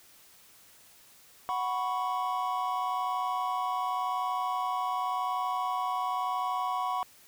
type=chord; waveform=triangle; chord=F# suspended fourth; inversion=none; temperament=equal; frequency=740 / 987.8 / 1108.7 Hz; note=F#5 / B5 / C#6; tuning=0 / 0 / 0 cents; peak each=-31 dBFS; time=1.49-7.03 s; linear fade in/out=0 ms; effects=white hiss -57 dBFS RMS until 7.27 s